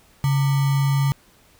sine tone with sample-and-hold, 138.59 Hz, C#3, in tune, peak -16 dBFS, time 0.24-1.12 s, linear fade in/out 0 ms, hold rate 1050 Hz, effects pink hiss -55 dBFS RMS until 1.59 s

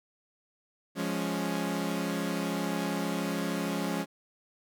sawtooth chord, Db major, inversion first, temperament equal, 174.61 / 207.7 / 277.2 Hz, F3 / Ab3 / Db4, 0 / 0 / 0 cents, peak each -30 dBFS, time 0.95-4.06 s, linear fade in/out 50 ms, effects none

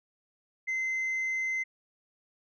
sine tone, 2065 Hz, C7, 23 cents flat, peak -26 dBFS, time 0.67-1.64 s, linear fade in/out 20 ms, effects tanh soft clip ceiling -27 dBFS

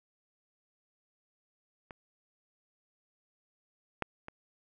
clicks, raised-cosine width 0.5 ms, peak -29 / -16 / -27 dBFS, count 3, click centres 1.908 / 4.023 / 4.284 s, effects none

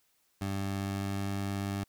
20% pulse tone with pitch glide, 98 to 99.14 Hz, G2 to G2, 0 to +20 cents, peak -27 dBFS, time 0.41-1.84 s, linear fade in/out 5 ms, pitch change +20 cents, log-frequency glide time 0.52-1.52 s, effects white hiss -72 dBFS RMS until 1.88 s

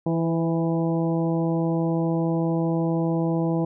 harmonic tone with a mistuned harmonic, 164.81 Hz, E3, in tune, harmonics 1 / 2 / 3 / 4 / 5 / 6, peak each -23 / -25 / -30 / -33 / -35 / -39 dBFS, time 0.06-3.65 s, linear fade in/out 5 ms, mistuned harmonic 3, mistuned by +22 cents, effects none

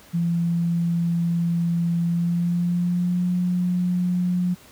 sine tone with pitch glide, 170 to 178.97 Hz, F3 to F3, -46 to +43 cents, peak -19 dBFS, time 0.13-4.55 s, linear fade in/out 20 ms, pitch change +89 cents, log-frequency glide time 2.04-3.28 s, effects pink hiss -49 dBFS RMS until 4.71 s + high-pass 60 Hz 12 dB/octave

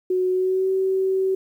sine tone with pitch glide, 368.4 to 380.7 Hz, F#4 to F#4, -7 to +49 cents, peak -18 dBFS, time 0.1-1.35 s, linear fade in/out 5 ms, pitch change +56 cents, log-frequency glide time 0.31-0.7 s, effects 9-bit

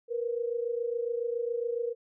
sine tone pair together, 466.2 / 493.4 Hz, A#4 / B4, 0 / -2 cents, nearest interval minor second, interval 98 cents, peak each -30 / -34 dBFS, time 0.08-1.95 s, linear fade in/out 50 ms, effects none

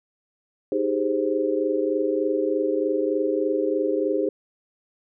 sine chord, Ab major seventh, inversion second, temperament equal, 311.1 / 392 / 415.3 / 523.3 Hz, Eb4 / G4 / Ab4 / C5, 0 / 0 / 0 / 0 cents, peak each -26 dBFS, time 0.72-4.29 s, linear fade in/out 2 ms, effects none

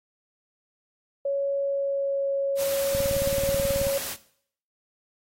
sine tone with pitch glide, 557 to 552.5 Hz, C#5 to C#5, +8 to -6 cents, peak -23 dBFS, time 1.25-3.98 s, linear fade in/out 5 ms, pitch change -14 cents, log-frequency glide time 1.61-2.28 s
white noise, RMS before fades -33 dBFS, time 2.56-4.17 s, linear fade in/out 50 ms
click train, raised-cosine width 5 ms, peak -20 dBFS, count 18, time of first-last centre 2.95-3.869 s, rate 18.5 Hz
effects noise-tail reverb RT60 0.6 s tail -17 dB re dry + AAC 48 kbps

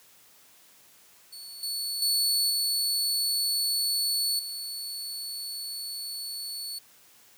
sawtooth tone with level steps, 4434 Hz, C#8, in tune, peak -38 / -27 / -20 / -22 / -31 dBFS, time 1.32-6.79 s, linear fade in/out 10 ms, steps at 1.63 / 2.02 / 2.5 / 4.39 s, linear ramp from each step 2 ms, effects white hiss -57 dBFS RMS until 7.37 s + high-pass 80 Hz 12 dB/octave

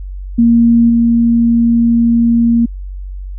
sine tone with level steps, 233.1 Hz, A#3, in tune, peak -5 / -7 dBFS, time 0.38-2.66 s, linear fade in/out 10 ms, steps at 0.89 s, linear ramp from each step 10 ms, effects added 47 Hz sine -22 dBFS peak until 3.38 s

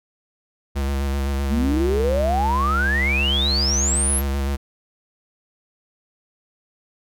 square tone with vibrato, 69 Hz, C#2, 7 cents flat, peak -21 dBFS, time 0.75-4.57 s, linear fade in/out 20 ms, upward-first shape square, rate 7.8 Hz, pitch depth 27 cents each way
sine exponential sweep, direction up, 207.7 to 11840 Hz, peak -19 dBFS, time 1.49-4.22 s, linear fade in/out 50 ms
effects none

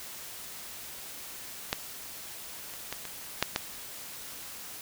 clicks, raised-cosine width 0.2 ms, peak -9 / -26 / -16 / -21 / -6 / -9 / -28 dBFS, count 7, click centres 1.729 / 2.738 / 2.926 / 3.053 / 3.426 / 3.561 / 4.32 s, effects white hiss -43 dBFS RMS until 4.81 s

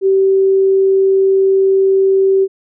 sine tone, 386 Hz, G4, 27 cents flat, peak -8 dBFS, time 0.01-2.48 s, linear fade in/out 50 ms, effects none

